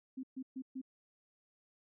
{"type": "tone bursts", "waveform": "sine", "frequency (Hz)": 261.6, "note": "C4", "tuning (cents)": 0, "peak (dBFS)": -39, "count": 4, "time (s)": [0.17, 0.816], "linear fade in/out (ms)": 10, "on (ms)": 64, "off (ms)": 130, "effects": []}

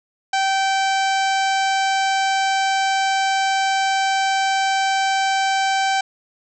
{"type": "harmonic tone with a mistuned harmonic", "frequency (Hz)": 775, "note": "G5", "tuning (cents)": -20, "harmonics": [1, 2, 3, 4, 5, 6, 7, 8, 9, 10], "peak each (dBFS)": [-18, -24, -28, -30, -32, -34, -35, -36, -37, -38], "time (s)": [0.33, 6.01], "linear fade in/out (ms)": 5, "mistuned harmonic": 5, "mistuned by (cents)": 28, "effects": []}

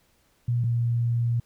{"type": "tone pair in turn", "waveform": "sine", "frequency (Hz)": [120, 118.14], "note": ["B2", "A#2"], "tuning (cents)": [-49, 24], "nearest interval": "unison", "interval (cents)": 27, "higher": "first", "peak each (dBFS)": -21, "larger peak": "neither", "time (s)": [[0.48, 0.64], [0.64, 1.4]], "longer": "second", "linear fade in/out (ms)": 5, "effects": ["pink hiss -65 dBFS RMS until 1.45 s"]}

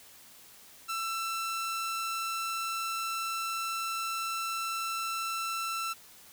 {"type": "tone", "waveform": "sawtooth", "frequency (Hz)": 1337, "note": "E6", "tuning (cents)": 24, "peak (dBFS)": -28, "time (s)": [0.88, 5.94], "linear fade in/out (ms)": 20, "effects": ["white hiss -54 dBFS RMS until 6.32 s"]}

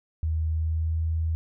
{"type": "tone with pitch glide", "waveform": "sine", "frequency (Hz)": [79.5, 80.84], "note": ["D#2", "E2"], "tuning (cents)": [38, -33], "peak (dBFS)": -23, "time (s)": [0.23, 1.35], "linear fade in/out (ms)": 0, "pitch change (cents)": 29, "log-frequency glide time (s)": [0.49, 0.98], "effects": []}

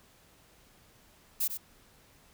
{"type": "noise with echo", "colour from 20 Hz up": "violet", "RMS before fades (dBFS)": -29, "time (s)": [1.4, 1.48], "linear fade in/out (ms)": 10, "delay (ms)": 96, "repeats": 1, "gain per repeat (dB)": -8, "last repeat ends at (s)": 1.576, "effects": ["pink hiss -61 dBFS RMS until 2.33 s"]}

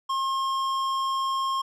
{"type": "tone with tanh clipping", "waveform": "triangle", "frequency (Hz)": 1071, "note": "C6", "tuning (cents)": 40, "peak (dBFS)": -26, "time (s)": [0.09, 1.62], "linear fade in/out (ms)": 10, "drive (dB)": 17, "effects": []}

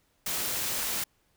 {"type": "noise", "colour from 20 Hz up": "white", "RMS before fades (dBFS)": -31, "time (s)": [0.26, 1.04], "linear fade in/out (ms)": 5, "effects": ["pink hiss -70 dBFS RMS until 1.36 s"]}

